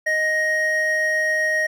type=tone pair together; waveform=triangle; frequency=622.3 / 1874.5 Hz; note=D#5 / A#6; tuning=0 / +9 cents; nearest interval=octave + perfect fifth; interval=1909 cents; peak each=-23 / -17 dBFS; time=0.06-1.67 s; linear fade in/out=10 ms; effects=none